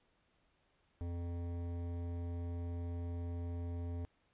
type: tone with hard clipping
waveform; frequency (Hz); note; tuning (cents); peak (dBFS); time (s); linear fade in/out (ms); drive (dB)
triangle; 86.2; F2; -22; -40; 1.01-4.05; 0; 18
effects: pink hiss -75 dBFS RMS until 4.33 s + resampled to 8000 Hz